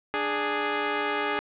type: tone pair together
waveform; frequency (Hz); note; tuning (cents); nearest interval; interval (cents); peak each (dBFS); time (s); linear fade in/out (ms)
10% pulse; 295.3 / 415.3; D4 / G#4; +10 / 0; tritone; 590; -23 / -18; 0.14-1.39; 0
effects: resampled to 8000 Hz + 8-bit